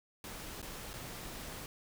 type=noise with dropouts; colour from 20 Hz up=pink; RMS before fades=-45 dBFS; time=0.24-1.66 s; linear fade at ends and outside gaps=1 ms; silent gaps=0.617-0.627 / 0.932-0.938 s; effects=none